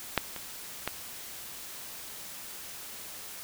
clicks, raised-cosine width 0.3 ms, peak -7 / -22 / -13 dBFS, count 3, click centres 0.177 / 0.363 / 0.876 s, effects white hiss -43 dBFS RMS until 3.43 s

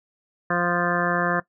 harmonic tone, 174.8 Hz, F3, 2 cents sharp, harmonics 1 / 2 / 3 / 4 / 6 / 7 / 8 / 9 / 10, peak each -27 / -30 / -29 / -29 / -29 / -30 / -33 / -29 / -28 dBFS, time 0.5-1.4 s, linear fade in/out 5 ms, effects noise-tail reverb RT60 0.1 s tail -18 dB re dry

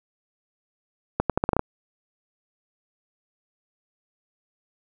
accelerating click train, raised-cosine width 1 ms, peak -6 dBFS, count 8, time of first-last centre 1.2-1.594 s, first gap 97 ms, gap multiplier 0.81, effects 8-bit

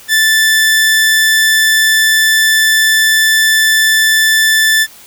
sawtooth tone, 1759 Hz, A6, 1 cent flat, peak -4 dBFS, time 0.08-4.87 s, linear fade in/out 50 ms, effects white hiss -38 dBFS RMS until 5.06 s

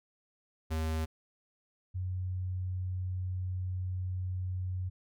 square / sine tone pair in turn, 79.5 / 91.99 Hz, D#2 / F#2, +38 / -10 cents, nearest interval minor third, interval 252 cents, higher second, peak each -31 / -32 dBFS, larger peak first, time 0.7-1.06 / 1.94-4.9 s, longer second, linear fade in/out 20 ms, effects none

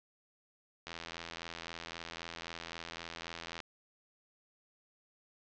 click train, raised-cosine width 0.2 ms, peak -24 dBFS, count 230, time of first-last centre 0.87-3.603 s, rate 83.8 Hz, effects low-pass 5000 Hz 12 dB/octave

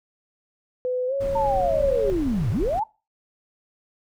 sine tone with pitch glide, 503 to 551.7 Hz, B4 to C#5, +32 to -8 cents, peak -22 dBFS, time 0.85-2.1 s, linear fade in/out 0 ms, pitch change +160 cents, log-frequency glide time 1.07-1.14 s
brown noise, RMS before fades -31 dBFS, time 1.2-2.8 s, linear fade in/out 10 ms
sine linear two-way sweep, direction down then up, 919 to 92.3 to 919 Hz, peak -21 dBFS, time 1.35-2.84 s, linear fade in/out 10 ms, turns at 2.51 s
effects noise-tail reverb RT60 0.3 s tail -23 dB re dry

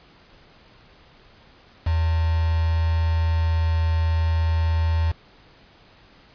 sine tone with quantisation, 81.8 Hz, E2, 13 cents flat, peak -18 dBFS, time 1.86-5.12 s, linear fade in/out 10 ms, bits 5, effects pink hiss -52 dBFS RMS until 6.34 s + resampled to 11025 Hz

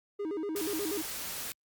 triangle tone with vibrato, 359.2 Hz, F4, 49 cents sharp, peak -30 dBFS, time 0.19-1.02 s, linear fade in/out 10 ms, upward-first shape square, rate 8.3 Hz, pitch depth 220 cents each way
white noise, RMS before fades -38 dBFS, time 0.56-1.52 s, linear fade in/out 0 ms
effects Opus 48 kbps

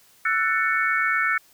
sine chord, F# minor seventh, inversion third, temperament just, 1332 / 1480 / 1776 / 2220 Hz, E6 / F#6 / A6 / C#7, +18 / 0 / +16 / +2 cents, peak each -25 dBFS, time 0.25-1.38 s, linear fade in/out 5 ms, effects white hiss -56 dBFS RMS until 1.53 s

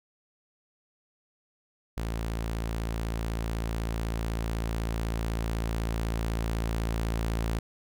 sawtooth tone with level ramp, 56 Hz, A1, 31 cents sharp, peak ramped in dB -26 to -23 dBFS, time 1.97-7.59 s, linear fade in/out 5 ms, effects none

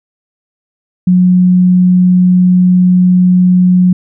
sine tone, 181.4 Hz, F#3, 34 cents flat, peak -4 dBFS, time 1.07-3.93 s, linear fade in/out 5 ms, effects none

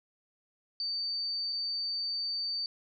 sine tone with dropouts, 4591 Hz, D8, 40 cents flat, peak -31 dBFS, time 0.8-2.66 s, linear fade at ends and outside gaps 1 ms, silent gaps 1.525-1.528 s, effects none

